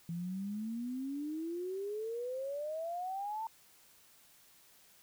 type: exponential sweep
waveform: sine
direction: up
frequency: 165.9 to 907 Hz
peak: -36 dBFS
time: 0.09-3.47 s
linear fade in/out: 2 ms
effects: white hiss -63 dBFS RMS until 5.02 s